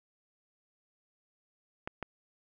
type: clicks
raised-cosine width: 0.5 ms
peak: -21 dBFS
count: 2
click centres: 1.875 / 2.027 s
effects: none